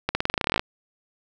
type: accelerating click train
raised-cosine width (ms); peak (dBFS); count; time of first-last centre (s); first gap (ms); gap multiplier
0.3; -6; 16; 0.09-0.595; 60; 0.91
effects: none